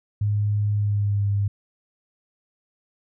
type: tone with pitch glide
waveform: sine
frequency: 103.83 to 100.87 Hz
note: G#2 to G2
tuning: 0 to +50 cents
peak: -19 dBFS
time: 0.21-1.48 s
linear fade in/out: 5 ms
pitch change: -50 cents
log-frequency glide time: 0.73-1.29 s
effects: none